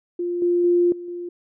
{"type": "tone with level steps", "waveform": "sine", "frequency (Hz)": 350, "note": "F4", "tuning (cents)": 4, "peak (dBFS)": [-22, -16, -14, -31, -28], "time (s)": [0.19, 1.29], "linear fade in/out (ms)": 5, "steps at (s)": [0.42, 0.64, 0.92, 1.08], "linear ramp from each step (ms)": 2, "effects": []}